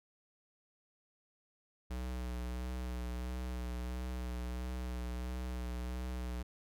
square tone with vibrato, 61.74 Hz, B1, in tune, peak -38 dBFS, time 1.9-6.43 s, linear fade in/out 10 ms, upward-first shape sine, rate 1.5 Hz, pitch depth 27 cents each way, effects none

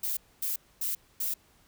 violet noise bursts, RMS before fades -31 dBFS, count 4, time 0.03-1.34 s, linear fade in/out 5 ms, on 140 ms, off 250 ms, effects pink hiss -63 dBFS RMS until 1.67 s

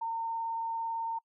sine tone with vibrato, 912 Hz, A#5, 38 cents flat, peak -31 dBFS, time 0.01-1.19 s, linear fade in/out 10 ms, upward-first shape triangle, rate 18 Hz, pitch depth 8 cents each way, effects noise-tail reverb RT60 0.1 s tail -26 dB re dry

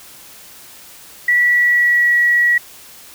sine tone with pitch glide, 1947 to 1924.6 Hz, B6 to B6, -25 to -45 cents, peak -10 dBFS, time 1.28-2.58 s, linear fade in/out 5 ms, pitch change -20 cents, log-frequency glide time 1.44-2.17 s, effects white hiss -40 dBFS RMS until 3.14 s

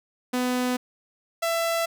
sawtooth tone pair in turn, 250 / 667.4 Hz, B3 / E5, +21 / +21 cents, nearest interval octave + perfect fourth, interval 1700 cents, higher second, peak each -19 dBFS, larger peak neither, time 0.33-0.77 / 1.42-1.86 s, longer neither, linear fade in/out 10 ms, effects none

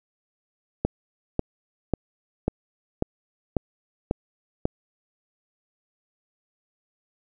click train, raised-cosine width 2 ms, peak -8 dBFS, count 8, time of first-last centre 0.85-4.654 s, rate 1.84 Hz, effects none

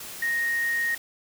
sine tone in noise, 1864.7 Hz, A#6, in tune, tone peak -23 dBFS, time 0.22-0.95 s, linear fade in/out 5 ms, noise white, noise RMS -39 dBFS, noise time 0-0.98 s, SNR +13 dB, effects none

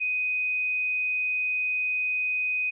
sine tone, 2500 Hz, D#7, 8 cents sharp, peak -24 dBFS, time 0-2.71 s, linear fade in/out 20 ms, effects none

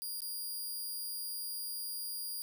10% pulse tone with dropouts, 4823 Hz, D8, 45 cents sharp, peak -31 dBFS, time 0.02-2.42 s, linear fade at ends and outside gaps 0 ms, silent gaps 0.205-0.219 s, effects none

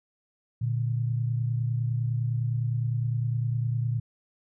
sine tone pair together, 117 / 146.83 Hz, A#2 / D3, +7 / 0 cents, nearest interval major third, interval 393 cents, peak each -25 / -32 dBFS, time 0.61-4 s, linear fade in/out 10 ms, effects none

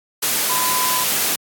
sine tone in noise, 1009 Hz, B5, 37 cents sharp, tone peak -21 dBFS, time 0.49-1.04 s, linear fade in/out 10 ms, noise white, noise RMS -19 dBFS, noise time 0.22-1.36 s, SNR -5 dB, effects high-pass 150 Hz 12 dB/octave + AAC 64 kbps

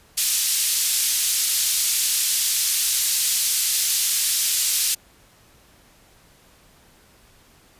white band-pass noise, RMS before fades -21 dBFS, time 0.17-4.95 s, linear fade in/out 10 ms, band 3600 to 12000 Hz, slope 12 dB/octave, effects pink hiss -54 dBFS RMS until 7.79 s + resampled to 32000 Hz

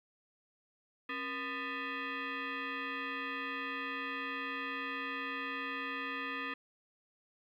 sine tone with frequency modulation, 271.9 Hz, C#4, 33 cents flat, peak -36 dBFS, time 1.09-6.54 s, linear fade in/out 5 ms, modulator 750 Hz, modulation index 3.3, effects 12-bit

